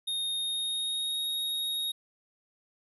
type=tone with pitch glide; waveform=square; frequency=3700 to 3752 Hz; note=A#7 to A#7; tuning=-14 to +11 cents; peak=-30 dBFS; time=0.07-1.92 s; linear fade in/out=10 ms; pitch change=+25 cents; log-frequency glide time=0.38-1.23 s; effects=none